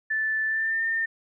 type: tone with pitch glide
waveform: sine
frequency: 1756 to 1810.6 Hz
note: A6 to A6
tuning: -4 to +49 cents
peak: -23 dBFS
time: 0.1-1.06 s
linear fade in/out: 10 ms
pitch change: +53 cents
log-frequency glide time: 0.46-0.82 s
effects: none